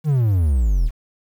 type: exponential sweep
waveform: triangle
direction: down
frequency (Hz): 160.6 to 36.06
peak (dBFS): -12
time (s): 0.04-0.91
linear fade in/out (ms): 50
effects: 8-bit